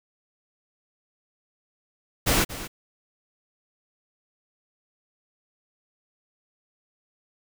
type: noise with echo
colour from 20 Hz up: pink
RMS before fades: -21 dBFS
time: 2.26-2.45 s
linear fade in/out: 20 ms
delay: 230 ms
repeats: 1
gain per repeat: -14 dB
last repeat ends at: 2.68 s
effects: none